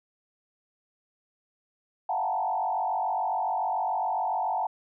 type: tone with frequency modulation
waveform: sine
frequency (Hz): 811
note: G#5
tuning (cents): -41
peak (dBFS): -25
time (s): 2.09-4.67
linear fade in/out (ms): 5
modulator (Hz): 47.1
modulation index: 2.5
effects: none